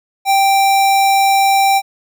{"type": "tone", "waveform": "square", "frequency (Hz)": 784, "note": "G5", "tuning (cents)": 0, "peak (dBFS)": -10, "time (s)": [0.25, 1.82], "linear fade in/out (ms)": 50, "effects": []}